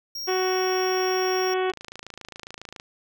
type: tone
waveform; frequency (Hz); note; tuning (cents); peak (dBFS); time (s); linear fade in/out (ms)
square; 5588; F8; 0; -31; 0.15-1.54; 5
type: harmonic tone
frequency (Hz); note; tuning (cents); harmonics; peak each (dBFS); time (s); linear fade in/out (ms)
372.3; F#4; +11; 1 / 2 / 3 / 4 / 5 / 6 / 7 / 8 / 9; -23 / -29 / -33 / -35 / -37 / -39 / -40 / -41 / -42; 0.27-1.72; 20
type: click train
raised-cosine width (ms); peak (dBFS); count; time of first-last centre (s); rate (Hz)
0.2; -21; 31; 1.7-2.799; 27.3
effects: none